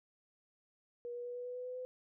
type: tone with pitch steps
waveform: sine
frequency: 480.2 / 483.8 / 487.5 / 491.1 / 494.8 / 498.6 / 502.3 / 506.1 Hz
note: B4 / B4 / B4 / B4 / B4 / B4 / B4 / B4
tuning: -49 / -36 / -23 / -10 / +3 / +16 / +29 / +42 cents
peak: -40 dBFS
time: 1.05-1.85 s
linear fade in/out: 0 ms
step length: 100 ms
effects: none